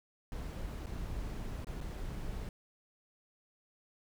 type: noise with dropouts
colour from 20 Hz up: brown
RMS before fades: -40 dBFS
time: 0.32-2.49 s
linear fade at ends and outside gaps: 1 ms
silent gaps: 0.86-0.867 / 1.646-1.669 / 1.805-1.811 s
effects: none